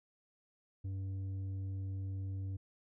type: tone with tanh clipping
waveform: sine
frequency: 96.3 Hz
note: G2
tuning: 30 cents flat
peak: -38 dBFS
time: 0.84-2.57 s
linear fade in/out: 10 ms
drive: 6 dB
effects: none